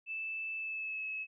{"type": "tone with pitch glide", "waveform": "sine", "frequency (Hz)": [2635, 2582], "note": ["E7", "E7"], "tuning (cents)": [-1, -37], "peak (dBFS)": -36, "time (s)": [0.06, 1.27], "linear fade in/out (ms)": 50, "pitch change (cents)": -36, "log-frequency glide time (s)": [0.56, 1.06], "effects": []}